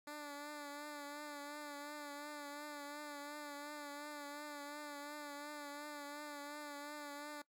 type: tone with vibrato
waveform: 10% pulse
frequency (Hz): 292.1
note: D4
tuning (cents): -9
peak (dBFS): -38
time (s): 0.07-7.42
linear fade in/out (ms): 5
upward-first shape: triangle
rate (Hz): 2.8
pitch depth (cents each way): 44
effects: noise-tail reverb RT60 0.1 s tail -20 dB re dry